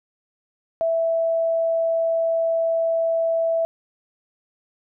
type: tone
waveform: sine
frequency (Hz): 659.3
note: E5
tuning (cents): 0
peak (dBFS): -18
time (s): 0.81-3.65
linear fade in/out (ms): 0
effects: none